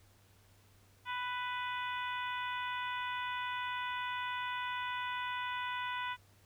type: harmonic tone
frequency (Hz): 495.5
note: B4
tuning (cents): +6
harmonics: 2 / 3 / 4 / 5 / 6 / 7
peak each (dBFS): -38 / -42 / -44 / -46 / -48 / -49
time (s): 1.05-6.17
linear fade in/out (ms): 50
effects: added 98 Hz sine -64 dBFS peak until 6.45 s + pink hiss -67 dBFS RMS until 6.45 s